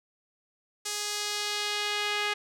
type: tone with band-pass filter sweep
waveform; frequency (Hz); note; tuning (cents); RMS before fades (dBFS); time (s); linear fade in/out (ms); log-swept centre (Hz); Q
sawtooth; 415.3; G#4; 0; -31; 0.85-2.34; 10; 6700 to 2500; 1.2
effects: none